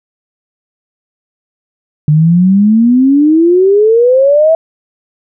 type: exponential sweep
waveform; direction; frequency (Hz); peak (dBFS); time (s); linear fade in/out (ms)
sine; up; 147.5 to 659.3; -4; 2.08-4.55; 2
effects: none